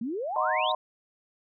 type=exponential sweep; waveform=sine; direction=up; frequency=214.4 to 3951 Hz; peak=-29 dBFS; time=0.01-0.72 s; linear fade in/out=5 ms
type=chord; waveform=sine; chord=C half-diminished seventh; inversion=first; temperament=equal; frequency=622.3 / 740 / 932.3 / 1046.5 Hz; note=Eb5 / Gb5 / Bb5 / C6; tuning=0 / 0 / 0 / 0 cents; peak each=-30 dBFS; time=0.36-0.75 s; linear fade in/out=2 ms
effects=none